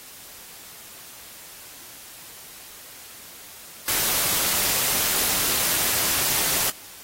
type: noise with amplitude modulation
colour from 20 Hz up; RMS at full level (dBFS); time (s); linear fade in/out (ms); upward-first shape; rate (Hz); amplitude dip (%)
white; -20; 3.88-6.7; 2; sine; 236; 60
effects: white hiss -43 dBFS RMS until 7.03 s + AAC 48 kbps